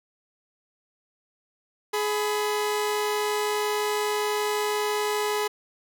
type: tone pair together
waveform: sawtooth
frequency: 420.3 / 998 Hz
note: G#4 / B5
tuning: +21 / +18 cents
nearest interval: octave + minor third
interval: 1497 cents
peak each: -21 / -27 dBFS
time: 1.93-5.48 s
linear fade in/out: 10 ms
effects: none